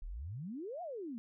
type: exponential two-way sweep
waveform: sine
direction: up then down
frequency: 32.59 to 740 to 217.3 Hz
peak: -40 dBFS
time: 0.02-1.18 s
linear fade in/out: 0 ms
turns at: 0.82 s
effects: none